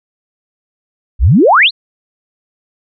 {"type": "exponential sweep", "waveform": "sine", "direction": "up", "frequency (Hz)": [46.13, 4517], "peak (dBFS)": -4, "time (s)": [1.19, 1.71], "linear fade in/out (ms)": 50, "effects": []}